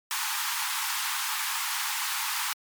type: high-pass noise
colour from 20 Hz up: pink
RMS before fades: -30 dBFS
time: 0.11-2.53 s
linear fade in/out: 0 ms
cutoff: 830 Hz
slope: 96 dB/octave
effects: MP3 96 kbps